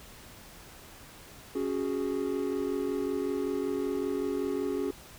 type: chord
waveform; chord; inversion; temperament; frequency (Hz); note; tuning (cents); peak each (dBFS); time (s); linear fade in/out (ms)
triangle; C# suspended fourth; none; equal; 277.2 / 370 / 415.3; C#4 / F#4 / G#4; 0 / 0 / 0; -31; 1.55-4.91; 5
effects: pink hiss -50 dBFS RMS until 5.18 s

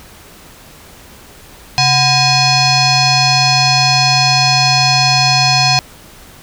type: tone with frequency modulation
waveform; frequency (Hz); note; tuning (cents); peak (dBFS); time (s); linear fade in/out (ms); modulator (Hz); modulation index
sine; 2489; D#7; 0; -8; 1.78-5.79; 0; 875; 3.5
effects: pink hiss -39 dBFS RMS until 6.42 s

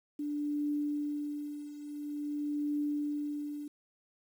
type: tone with tremolo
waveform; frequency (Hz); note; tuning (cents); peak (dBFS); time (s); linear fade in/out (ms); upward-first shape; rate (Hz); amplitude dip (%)
sine; 293.7; D4; 0; -29; 0.19-3.68; 5; triangle; 0.48; 80
effects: 10-bit

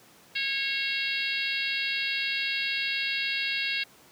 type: harmonic tone with a mistuned harmonic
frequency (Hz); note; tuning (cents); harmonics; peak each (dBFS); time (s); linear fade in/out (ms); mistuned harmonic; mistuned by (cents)
547; C#5; -23; 3 / 4 / 5 / 6 / 7 / 8 / 9; -35 / -33 / -31 / -36 / -35 / -37 / -40; 0.35-3.84; 10; 9; -22
effects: pink hiss -55 dBFS RMS until 4.11 s + high-pass 150 Hz 12 dB/octave

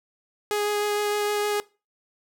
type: tone with vibrato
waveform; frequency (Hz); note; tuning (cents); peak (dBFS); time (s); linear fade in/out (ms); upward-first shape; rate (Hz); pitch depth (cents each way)
sawtooth; 415.3; G#4; 0; -19; 0.51-1.6; 0; sine; 6.5; 9
effects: noise-tail reverb RT60 0.3 s tail -21 dB re dry

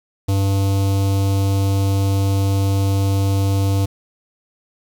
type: tone with notch filter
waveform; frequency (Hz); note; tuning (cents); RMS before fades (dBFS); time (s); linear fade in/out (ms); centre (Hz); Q
square; 98; G2; 0; -17; 0.28-3.86; 10; 1700; 0.74
effects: 8-bit

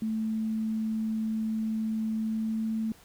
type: tone with pitch glide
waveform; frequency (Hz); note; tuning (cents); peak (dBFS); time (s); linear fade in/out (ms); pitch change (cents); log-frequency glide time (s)
sine; 220 to 221.4; A3 to A3; 0 to +11; -27; 0.02-2.92; 2; +11; 2.21-2.61
effects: pink hiss -56 dBFS RMS until 3.04 s

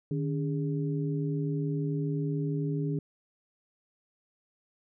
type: tone cluster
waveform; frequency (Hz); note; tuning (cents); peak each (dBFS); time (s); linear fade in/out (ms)
sine; 152.1 / 283.6 / 410.6; D#3 / C#4 / G#4; -39 / +40 / -20; -29 / -34 / -37; 0.11-2.99; 2
effects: none

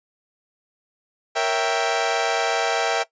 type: chord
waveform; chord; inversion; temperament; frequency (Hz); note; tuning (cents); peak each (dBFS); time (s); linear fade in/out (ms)
sawtooth; A# diminished seventh; none; equal; 466.2 / 554.4 / 659.3 / 784; A#4 / C#5 / E5 / G5; 0 / 0 / 0 / 0; -22 / -26 / -20 / -20; 1.35-3.04; 20
effects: noise-tail reverb RT60 0.1 s tail -18 dB re dry + resampled to 16000 Hz

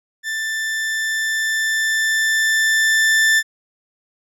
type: tone with level ramp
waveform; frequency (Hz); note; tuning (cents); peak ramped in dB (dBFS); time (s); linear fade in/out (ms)
40% pulse; 1771; A6; +11; -21 to -11; 0.23-3.43; 50
effects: low-pass 12000 Hz 12 dB/octave

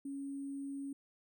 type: tone with sample-and-hold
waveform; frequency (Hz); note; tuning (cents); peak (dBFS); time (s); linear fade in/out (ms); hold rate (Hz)
sine; 277.2; C#4; 0; -39; 0.05-0.93; 5; 8820
effects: none

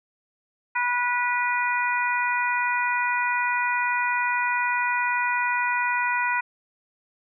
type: harmonic tone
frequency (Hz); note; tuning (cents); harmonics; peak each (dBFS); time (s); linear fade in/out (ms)
488.8; B4; -18; 2 / 3 / 4 / 5; -25 / -27 / -28 / -29; 0.75-6.41; 10
effects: none

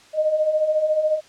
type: beating tone pair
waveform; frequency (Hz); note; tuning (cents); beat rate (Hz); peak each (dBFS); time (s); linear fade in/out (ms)
sine; 606 / 620; D#5 / D#5; -46 / -6; 14; -25 / -18; 0.13-1.21; 50
effects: white hiss -50 dBFS RMS until 1.28 s + low-pass 6000 Hz 12 dB/octave

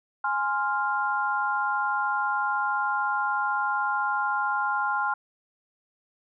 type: chord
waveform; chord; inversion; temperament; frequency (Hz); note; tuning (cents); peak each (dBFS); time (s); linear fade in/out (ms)
sine; F minor; first; equal; 830.6 / 1046.5 / 1396.9; Ab5 / C6 / F6; 0 / 0 / 0; -28 / -29 / -27; 0.24-5.14; 5
effects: none

